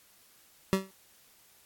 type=tone with exponential decay; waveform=25% pulse; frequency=191.7 Hz; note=G3; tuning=38 cents flat; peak=-16 dBFS; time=0.73-0.91 s; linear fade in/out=0 ms; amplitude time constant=38 ms; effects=white hiss -61 dBFS RMS until 1.65 s + AAC 64 kbps